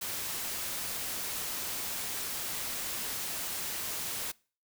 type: noise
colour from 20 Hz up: white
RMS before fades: -36 dBFS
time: 0.01-4.32 s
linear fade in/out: 10 ms
effects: noise-tail reverb RT60 0.4 s tail -24 dB re dry